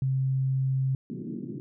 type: tone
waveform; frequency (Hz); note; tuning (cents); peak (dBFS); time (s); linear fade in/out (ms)
sine; 132.8; C3; +26; -23; 0.02-0.95; 2
type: band-pass noise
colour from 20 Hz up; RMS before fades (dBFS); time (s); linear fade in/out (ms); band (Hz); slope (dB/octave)
white; -36; 1.1-1.6; 0; 130 to 340; 48
effects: none